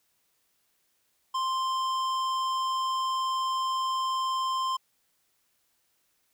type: tone with hard clipping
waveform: triangle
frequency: 1046.5 Hz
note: C6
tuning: in tune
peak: -28 dBFS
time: 1.34-4.77 s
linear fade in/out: 10 ms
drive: 16 dB
effects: white hiss -72 dBFS RMS until 6.33 s